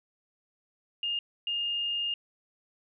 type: tone bursts at uneven times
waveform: sine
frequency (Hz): 2828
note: F7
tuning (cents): +21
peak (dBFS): -28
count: 2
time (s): 1.03-1.19 / 1.47-2.14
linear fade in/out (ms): 2
effects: none